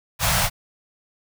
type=band-stop noise; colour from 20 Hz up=pink; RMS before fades=-20 dBFS; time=0.19-0.5 s; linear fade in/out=50 ms; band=180 to 580 Hz; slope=48 dB/octave; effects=none